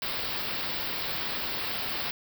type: band-stop noise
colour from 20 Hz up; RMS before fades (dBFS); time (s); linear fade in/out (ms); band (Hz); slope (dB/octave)
white; -32; 0.02-2.11; 2; 5200 to 16000; 96
effects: none